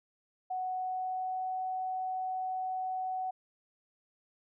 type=tone with pitch glide; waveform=sine; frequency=742 to 747.6 Hz; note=F#5 to F#5; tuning=+5 to +18 cents; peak=-32 dBFS; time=0.5-3.31 s; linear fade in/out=10 ms; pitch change=+13 cents; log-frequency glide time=0.74-1.56 s; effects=none